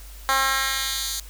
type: tone with high-pass filter sweep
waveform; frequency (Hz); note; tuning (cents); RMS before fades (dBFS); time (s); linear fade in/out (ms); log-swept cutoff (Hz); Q
10% pulse; 268; C4; +42; -24; 0.29-1.2; 0; 970 to 5400; 1.1
effects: added 50 Hz sine -39 dBFS peak until 1.29 s + white hiss -47 dBFS RMS until 1.29 s